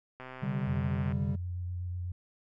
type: click train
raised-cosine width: 0.5 ms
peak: -29 dBFS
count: 120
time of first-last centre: 0.2-1.122 s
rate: 129 Hz
type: chord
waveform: triangle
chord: C suspended second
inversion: none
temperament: equal with one note detuned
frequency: 130.81 / 144.48 / 196 Hz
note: C3 / D3 / G3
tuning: 0 / -28 / 0 cents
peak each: -32 dBFS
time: 0.42-1.36 s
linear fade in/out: 10 ms
type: tone with vibrato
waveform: sine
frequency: 89.1 Hz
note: F2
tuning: 35 cents sharp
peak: -33 dBFS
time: 0.67-2.12 s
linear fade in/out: 5 ms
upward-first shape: square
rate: 7.9 Hz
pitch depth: 12 cents each way
effects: none